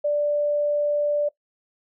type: tone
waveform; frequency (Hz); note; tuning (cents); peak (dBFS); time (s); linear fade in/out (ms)
sine; 587.3; D5; 0; -19; 0.04-1.29; 10
effects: noise-tail reverb RT60 0.1 s tail -20 dB re dry